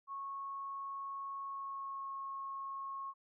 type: tone with pitch glide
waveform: sine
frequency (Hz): 1100 to 1090.5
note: C#6 to C#6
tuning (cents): -14 to -29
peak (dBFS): -40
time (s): 0.07-3.14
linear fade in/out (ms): 50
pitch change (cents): -15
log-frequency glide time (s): 1.42-2.14
effects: none